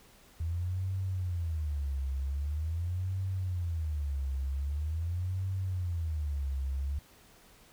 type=tone with vibrato; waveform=sine; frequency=80 Hz; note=D#2; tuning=49 cents sharp; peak=-30 dBFS; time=0.4-6.99 s; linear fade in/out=5 ms; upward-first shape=sine; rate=0.44 Hz; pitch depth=300 cents each way; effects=pink hiss -59 dBFS RMS until 7.72 s